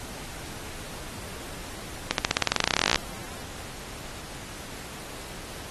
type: accelerating click train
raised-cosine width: 0.2 ms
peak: -3 dBFS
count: 25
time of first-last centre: 2.11-2.958 s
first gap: 72 ms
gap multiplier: 0.93
effects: pink hiss -40 dBFS RMS until 5.7 s + AAC 32 kbps